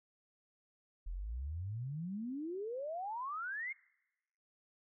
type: exponential sweep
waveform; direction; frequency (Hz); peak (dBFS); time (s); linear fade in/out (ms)
sine; up; 39.11 to 2193; -38; 1.06-3.73; 10
effects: noise-tail reverb RT60 1.0 s tail -24 dB re dry